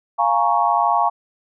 sine chord, Bb minor seventh, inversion second, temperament equal, 698.5 / 830.6 / 932.3 / 1108.7 Hz, F5 / Ab5 / Bb5 / Db6, 0 / 0 / 0 / 0 cents, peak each -20 dBFS, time 0.18-1.1 s, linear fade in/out 20 ms, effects none

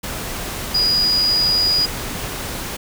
sine tone in noise, 4904 Hz, D#8, 26 cents flat, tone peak -14 dBFS, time 0.74-1.86 s, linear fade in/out 10 ms, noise pink, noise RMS -27 dBFS, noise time 0.03-2.77 s, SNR +10 dB, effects none

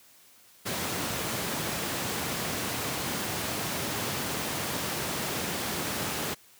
pink high-pass noise, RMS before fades -32 dBFS, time 0.65-6.35 s, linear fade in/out 20 ms, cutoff 110 Hz, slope 12 dB/octave, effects white hiss -57 dBFS RMS until 6.59 s + high-pass 60 Hz 12 dB/octave

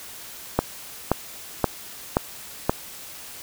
click train, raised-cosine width 1 ms, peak -3 dBFS, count 5, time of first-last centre 0.59-2.695 s, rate 1.9 Hz, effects white hiss -40 dBFS RMS until 3.42 s

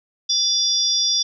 sine tone cluster, 3502 / 4887 / 5620 Hz, A7 / D#8 / F8, -9 / -32 / +10 cents, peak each -21 dBFS, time 0.29-1.23 s, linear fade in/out 10 ms, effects none

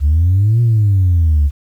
sine exponential two-way sweep, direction up then down, 69.3 to 120 to 69.3 Hz, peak -7 dBFS, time 0-1.51 s, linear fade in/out 50 ms, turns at 0.61 s, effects tanh soft clip ceiling -6 dBFS + 8-bit

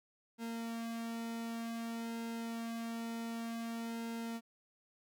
sawtooth tone with flanger, 230 Hz, A#3, 23 cents flat, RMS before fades -41 dBFS, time 0.38-4.41 s, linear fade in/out 50 ms, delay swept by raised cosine 1.7 to 2.52 ms, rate 0.54 Hz, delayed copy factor -0.8, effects none

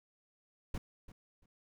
brown noise with echo, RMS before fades -36 dBFS, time 0.74-0.78 s, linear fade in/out 5 ms, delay 340 ms, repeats 2, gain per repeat -15 dB, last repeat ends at 1.46 s, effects none

